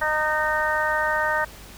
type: harmonic tone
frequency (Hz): 307.4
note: D#4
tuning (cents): -21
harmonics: 2 / 3 / 4 / 5 / 6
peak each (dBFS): -27 / -26 / -29 / -26 / -26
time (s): 0.01-1.45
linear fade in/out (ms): 10
effects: added 50 Hz sine -44 dBFS peak until 1.77 s + pink hiss -44 dBFS RMS until 1.77 s